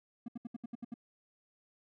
triangle tone bursts, 235.9 Hz, A#3, 21 cents sharp, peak -36 dBFS, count 8, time 0.26-0.941 s, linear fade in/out 5 ms, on 23 ms, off 71 ms, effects none

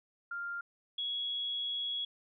sine tone pair in turn, 1396.9 / 3341 Hz, F6 / G#7, 0 / +10 cents, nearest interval octave + minor third, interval 1510 cents, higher second, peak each -36 / -33 dBFS, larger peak second, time 0.31-0.61 / 0.98-2.05 s, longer second, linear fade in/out 5 ms, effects none

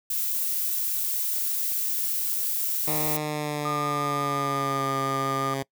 violet noise, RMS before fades -27 dBFS, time 0.1-3.17 s, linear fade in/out 5 ms
10% pulse tone with pitch glide, 152.6 to 135.95 Hz, D#3 to C#3, -33 to -33 cents, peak -19 dBFS, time 2.87-5.63 s, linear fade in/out 10 ms, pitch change -200 cents, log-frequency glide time 3.11-4.94 s
sine tone with vibrato, 1211 Hz, D#6, 47 cents flat, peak -27 dBFS, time 3.65-5.54 s, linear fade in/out 5 ms, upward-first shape triangle, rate 5.7 Hz, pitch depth 13 cents each way
effects noise-tail reverb RT60 0.1 s tail -23 dB re dry

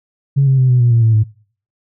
sine tone with pitch steps, 138.59 / 133.79 / 129.16 / 124.69 / 120.37 / 116.2 / 112.18 / 108.3 Hz, C#3 / C3 / C3 / B2 / B2 / A#2 / A2 / A2, 0 / +39 / -22 / +17 / -44 / -5 / +34 / -27 cents, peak -7 dBFS, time 0.36-1.24 s, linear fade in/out 20 ms, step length 110 ms, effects noise-tail reverb RT60 0.5 s tail -24 dB re dry + tanh soft clip ceiling -4 dBFS

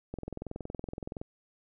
click train, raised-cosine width 2 ms, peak -24 dBFS, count 24, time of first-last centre 0.14-1.215 s, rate 21.4 Hz, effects none

